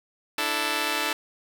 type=chord; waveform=5% pulse; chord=D suspended second; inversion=none; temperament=just; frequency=293.7 / 330.4 / 440.5 Hz; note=D4 / E4 / A4; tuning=0 / +4 / +2 cents; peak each=-19 dBFS; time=0.38-1.13 s; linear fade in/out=2 ms; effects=none